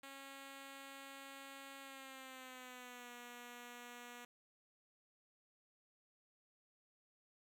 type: tone with pitch glide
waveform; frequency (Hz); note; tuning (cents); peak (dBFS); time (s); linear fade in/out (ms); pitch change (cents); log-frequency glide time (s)
5% pulse; 273.6 to 242.3; C#4 to B3; -23 to -33; -40; 0.03-4.25; 5; -210; 1.81-3.11
effects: none